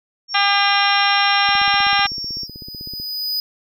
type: tone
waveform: sine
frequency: 5500 Hz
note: F8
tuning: 27 cents flat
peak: -24 dBFS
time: 0.28-2.48 s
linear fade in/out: 50 ms
type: harmonic tone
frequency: 401.6 Hz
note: G4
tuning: 42 cents sharp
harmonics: 2 / 3 / 4 / 5 / 6 / 7 / 8 / 9 / 10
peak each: -19 / -21 / -22 / -23 / -24 / -24 / -25 / -26 / -26 dBFS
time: 0.34-2.07 s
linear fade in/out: 10 ms
type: tone with exponential growth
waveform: square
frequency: 4977 Hz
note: D#8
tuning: in tune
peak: -19 dBFS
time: 1.37-3.4 s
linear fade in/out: 1 ms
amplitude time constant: 440 ms
type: click train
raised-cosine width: 3 ms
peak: -24 dBFS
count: 25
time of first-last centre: 1.49-2.999 s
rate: 15.9 Hz
effects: none